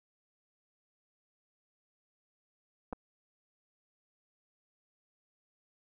clicks, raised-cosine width 1 ms, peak -25 dBFS, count 2, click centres 2.927 / 2.931 s, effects none

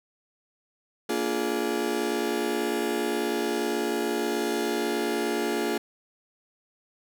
35% pulse chord, Bb dominant seventh, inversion none, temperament just, 233.1 / 291.4 / 349.6 / 419.5 Hz, Bb3 / D4 / F4 / Ab4, 0 / -13 / +2 / +17 cents, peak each -31 / -31 / -28 / -28 dBFS, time 1.09-5.78 s, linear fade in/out 5 ms, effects none

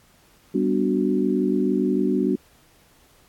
sine chord, G major seventh, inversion none, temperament equal, 196 / 246.9 / 293.7 / 370 Hz, G3 / B3 / D4 / F#4, 0 / 0 / 0 / 0 cents, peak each -24 dBFS, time 0.54-2.36 s, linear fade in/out 10 ms, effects pink hiss -57 dBFS RMS until 3.28 s + AAC 64 kbps

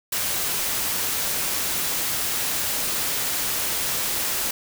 white noise, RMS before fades -25 dBFS, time 0.12-4.51 s, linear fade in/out 5 ms, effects none

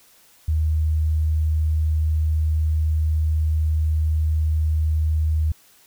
sine tone, 78 Hz, D#2, 5 cents sharp, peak -17 dBFS, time 0.48-5.52 s, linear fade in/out 5 ms, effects white hiss -54 dBFS RMS until 5.86 s

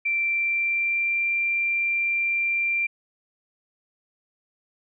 sine tone with pitch glide, 2349 to 2368 Hz, D7 to D7, 0 to +14 cents, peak -21 dBFS, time 0.05-2.87 s, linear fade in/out 10 ms, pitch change +14 cents, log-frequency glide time 0.2-1.28 s, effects none

